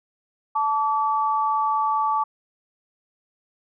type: tone pair together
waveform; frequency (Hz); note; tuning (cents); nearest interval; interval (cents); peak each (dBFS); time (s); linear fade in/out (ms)
sine; 875 / 1150.6; A5 / D6; -10 / -36; perfect fourth; 474; -22; 0.55-2.24; 10
effects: none